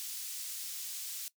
pink high-pass noise, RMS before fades -41 dBFS, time 0-1.28 s, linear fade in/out 0 ms, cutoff 5200 Hz, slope 12 dB/octave, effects noise-tail reverb RT60 0.1 s tail -19 dB re dry

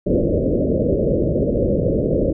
white low-pass noise, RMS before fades -18 dBFS, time 0.06-2.33 s, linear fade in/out 10 ms, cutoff 590 Hz, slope 96 dB/octave, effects none

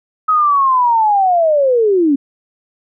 sine linear sweep, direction down, 1277 to 266.2 Hz, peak -9 dBFS, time 0.28-2.16 s, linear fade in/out 10 ms, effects none

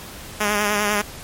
5% pulse tone with vibrato, 207.7 Hz, G#3, in tune, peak -7 dBFS, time 0.4-1.02 s, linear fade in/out 10 ms, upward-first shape sine, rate 10 Hz, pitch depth 38 cents each way, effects pink hiss -37 dBFS RMS until 1.23 s + MP3 64 kbps

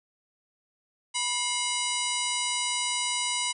harmonic tone with a mistuned harmonic, 980 Hz, B5, 14 cents flat, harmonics 1 / 2 / 3 / 4 / 5 / 6 / 7 / 8 / 9, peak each -34 / -34 / -33 / -35 / -38 / -38 / -39 / -38 / -33 dBFS, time 1.14-3.53 s, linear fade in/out 20 ms, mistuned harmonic 2, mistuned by +140 cents, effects none

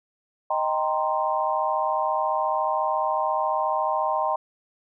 sine chord, C minor seventh, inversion first, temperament equal, 622.3 / 784 / 932.3 / 1046.5 Hz, Eb5 / G5 / Bb5 / C6, 0 / 0 / 0 / 0 cents, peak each -27 dBFS, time 0.5-4.36 s, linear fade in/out 5 ms, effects none

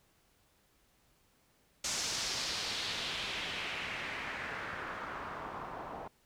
white noise with low-pass filter sweep, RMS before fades -39 dBFS, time 1.84-6.08 s, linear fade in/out 5 ms, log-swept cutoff 6500 to 830 Hz, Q 2, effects pink hiss -70 dBFS RMS until 6.25 s

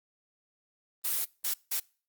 blue noise bursts at uneven times, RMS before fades -30 dBFS, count 3, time 1.04-1.25 / 1.44-1.54 / 1.71-1.8 s, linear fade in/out 10 ms, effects noise-tail reverb RT60 0.4 s tail -25 dB re dry + Opus 32 kbps

